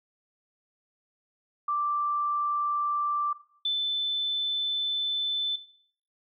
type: tone pair in turn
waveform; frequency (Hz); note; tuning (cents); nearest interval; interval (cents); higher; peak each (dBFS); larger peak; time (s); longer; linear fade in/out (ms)
sine; 1174.7 / 3520; D6 / A7; 0 / 0; octave + perfect fifth; 1900; second; -25 / -24; second; 1.68-3.33 / 3.65-5.56; second; 5
effects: noise-tail reverb RT60 0.6 s tail -17 dB re dry